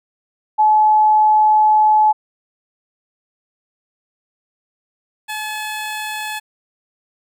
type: tone pair in turn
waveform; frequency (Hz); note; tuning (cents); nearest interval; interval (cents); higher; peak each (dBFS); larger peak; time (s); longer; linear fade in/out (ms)
sine / 15% pulse; 857 / 857; A5 / A5; -46 / -46; unison; 0; neither; -9 / -17; first; 0.58-2.13 / 5.28-6.4; first; 20
effects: none